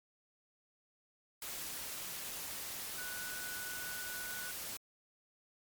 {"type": "tone in noise", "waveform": "sine", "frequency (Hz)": 1480, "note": "F#6", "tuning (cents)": 0, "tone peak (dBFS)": -44, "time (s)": [2.98, 4.51], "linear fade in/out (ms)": 2, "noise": "white", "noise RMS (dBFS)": -43, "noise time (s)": [1.42, 4.77], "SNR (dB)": -4, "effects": ["MP3 96 kbps"]}